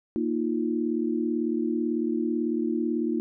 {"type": "chord", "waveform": "sine", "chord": "Bb suspended fourth", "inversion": "none", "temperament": "equal", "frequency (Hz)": [233.1, 311.1, 349.2], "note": ["Bb3", "Eb4", "F4"], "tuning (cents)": [0, 0, 0], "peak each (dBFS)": [-28, -28, -29], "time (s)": [0.16, 3.2], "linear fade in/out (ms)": 0, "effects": []}